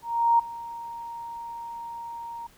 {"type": "tone with ADSR envelope", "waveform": "sine", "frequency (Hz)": 932.3, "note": "A#5", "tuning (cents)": 0, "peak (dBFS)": -15, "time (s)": [0.02, 2.47], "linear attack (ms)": 370, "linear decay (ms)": 9, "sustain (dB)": -19, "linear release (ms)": 7, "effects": ["pink hiss -57 dBFS RMS until 2.57 s"]}